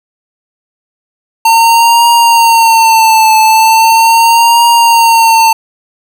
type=tone with vibrato; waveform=square; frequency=907 Hz; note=A#5; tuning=48 cents flat; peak=-4 dBFS; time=1.45-5.53 s; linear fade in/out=5 ms; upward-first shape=triangle; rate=0.39 Hz; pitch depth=63 cents each way; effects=none